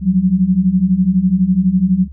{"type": "beating tone pair", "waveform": "sine", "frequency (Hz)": [177.8, 189.8], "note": ["F3", "F#3"], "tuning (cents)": [31, 44], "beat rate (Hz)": 12, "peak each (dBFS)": [-15, -12], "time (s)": [0.01, 2.08], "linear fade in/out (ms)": 50, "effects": ["added 71 Hz sine -30 dBFS peak until 2.12 s"]}